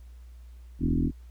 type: tone with frequency modulation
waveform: sine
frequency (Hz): 154.8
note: D#3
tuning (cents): -9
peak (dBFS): -22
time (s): 0.79-1.12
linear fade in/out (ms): 50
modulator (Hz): 42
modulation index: 3.6
effects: added 60 Hz sine -44 dBFS peak until 1.3 s + pink hiss -66 dBFS RMS until 1.3 s